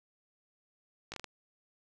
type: slowing click train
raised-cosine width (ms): 0.2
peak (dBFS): -23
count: 5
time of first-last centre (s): 1.12-1.243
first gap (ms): 18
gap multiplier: 1.37
effects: none